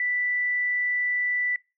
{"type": "tone", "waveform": "sine", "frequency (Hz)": 1975.5, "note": "B6", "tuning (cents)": 0, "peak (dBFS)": -23, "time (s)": [0, 1.56], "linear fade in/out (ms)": 2, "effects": ["noise-tail reverb RT60 0.3 s tail -24 dB re dry"]}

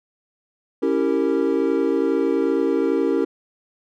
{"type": "chord", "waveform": "triangle", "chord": "C# diminished seventh", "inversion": "none", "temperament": "equal with one note detuned", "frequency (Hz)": [277.2, 329.6, 392, 461.1], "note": ["C#4", "E4", "G4", "Bb4"], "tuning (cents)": [0, 0, 0, -19], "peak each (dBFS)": -21, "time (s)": [0.82, 3.25], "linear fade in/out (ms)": 10, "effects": []}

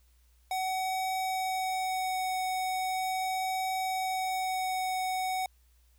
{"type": "tone with vibrato", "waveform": "square", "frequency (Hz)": 750, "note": "F#5", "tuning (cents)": 23, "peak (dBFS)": -30, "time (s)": [0.51, 5.46], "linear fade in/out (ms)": 2, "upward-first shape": "triangle", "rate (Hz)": 0.39, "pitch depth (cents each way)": 10, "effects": ["added 60 Hz sine -61 dBFS peak until 5.98 s", "white hiss -71 dBFS RMS until 5.98 s"]}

